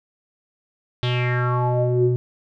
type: tone with low-pass filter sweep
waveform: square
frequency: 123.47 Hz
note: B2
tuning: in tune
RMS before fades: -20 dBFS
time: 1.03-2.16 s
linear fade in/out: 0 ms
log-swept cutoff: 3600 to 280 Hz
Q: 5.4
effects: none